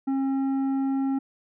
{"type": "tone with tanh clipping", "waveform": "sine", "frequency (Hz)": 270.1, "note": "C#4", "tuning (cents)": -45, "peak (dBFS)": -24, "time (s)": [0.07, 1.19], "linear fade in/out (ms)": 10, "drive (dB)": 8, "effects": []}